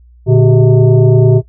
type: tone with frequency modulation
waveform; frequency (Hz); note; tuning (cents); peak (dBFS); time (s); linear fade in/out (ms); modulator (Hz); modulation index
sine; 116.54; A#2; 0; -4; 0.26-1.42; 50; 262; 1.2
effects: noise-tail reverb RT60 0.1 s tail -18 dB re dry + added 60 Hz sine -39 dBFS peak until 1.48 s